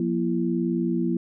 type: tone cluster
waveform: sine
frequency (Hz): 177.7 / 237.9 / 336.5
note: F3 / A#3 / E4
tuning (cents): +30 / +35 / +36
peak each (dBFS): -26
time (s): 0-1.17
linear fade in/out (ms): 2
effects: none